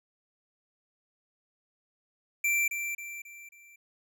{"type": "tone with echo", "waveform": "square", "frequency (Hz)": 2349, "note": "D7", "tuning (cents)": 0, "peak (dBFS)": -25, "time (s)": [2.44, 2.68], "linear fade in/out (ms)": 5, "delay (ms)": 270, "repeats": 4, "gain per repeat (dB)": -7, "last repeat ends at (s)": 3.76, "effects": []}